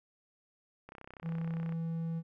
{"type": "click train", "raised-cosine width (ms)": 0.5, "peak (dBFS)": -33, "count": 28, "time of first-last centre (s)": [0.89, 1.723], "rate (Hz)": 32.4}
{"type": "tone", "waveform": "triangle", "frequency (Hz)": 164.81, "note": "E3", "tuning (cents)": 0, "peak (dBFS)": -31, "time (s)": [1.22, 2.23], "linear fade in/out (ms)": 50}
{"effects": []}